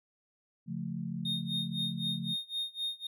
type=chord; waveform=sine; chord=Db augmented; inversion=none; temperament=equal with one note detuned; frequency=139.8 / 174.61 / 220 Hz; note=Db3 / F3 / A3; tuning=+15 / 0 / 0 cents; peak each=-40 / -37 / -39 dBFS; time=0.66-2.36 s; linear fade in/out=50 ms
type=tone with tremolo; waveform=triangle; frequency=3691 Hz; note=A#7; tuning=18 cents flat; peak=-29 dBFS; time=1.25-3.07 s; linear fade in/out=5 ms; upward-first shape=sine; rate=3.9 Hz; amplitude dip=95%
effects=none